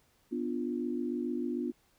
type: chord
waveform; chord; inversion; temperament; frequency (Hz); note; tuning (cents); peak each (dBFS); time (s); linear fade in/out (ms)
sine; B diminished; none; equal; 246.9 / 293.7 / 349.2; B3 / D4 / F4; 0 / 0 / 0; -34 / -37 / -36; 0.31-1.72; 20
effects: pink hiss -69 dBFS RMS until 1.98 s